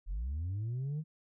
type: linear sweep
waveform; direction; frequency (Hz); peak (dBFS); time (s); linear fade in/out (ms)
sine; up; 39.07 to 159.6; -31; 0.06-1.04; 50
effects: tanh soft clip ceiling -32 dBFS